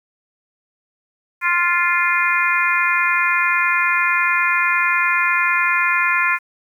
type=harmonic tone; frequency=349.2 Hz; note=F4; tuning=in tune; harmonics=3 / 4 / 5 / 6 / 7; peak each=-21 / -21 / -21 / -21 / -21 dBFS; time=1.41-6.39 s; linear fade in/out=50 ms; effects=8-bit